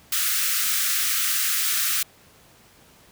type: high-pass noise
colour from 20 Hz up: white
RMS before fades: -23 dBFS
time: 0.12-2.03 s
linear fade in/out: 5 ms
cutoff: 1200 Hz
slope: 96 dB/octave
effects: pink hiss -53 dBFS RMS until 3.11 s + high-pass 60 Hz 12 dB/octave